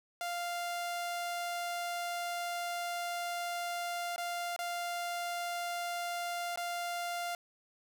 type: tone with dropouts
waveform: sawtooth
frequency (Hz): 697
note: F5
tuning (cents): -4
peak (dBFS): -31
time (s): 0.21-7.35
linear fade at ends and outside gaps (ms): 1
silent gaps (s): 4.161-4.18 / 4.563-4.59 / 6.559-6.574
effects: none